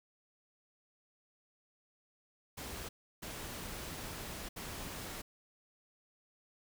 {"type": "noise bursts at uneven times", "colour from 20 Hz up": "pink", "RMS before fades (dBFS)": -44, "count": 3, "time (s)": [[2.57, 2.89], [3.22, 4.49], [4.56, 5.22]], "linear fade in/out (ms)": 10, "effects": []}